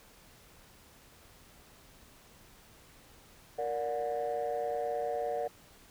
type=chord; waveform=sine; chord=Bb augmented; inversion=none; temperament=just; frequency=466.2 / 582.7 / 728.4 Hz; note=Bb4 / D5 / F#5; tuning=0 / -14 / -27 cents; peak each=-34 dBFS; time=3.58-5.48 s; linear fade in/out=10 ms; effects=tanh soft clip ceiling -26 dBFS + pink hiss -58 dBFS RMS until 5.9 s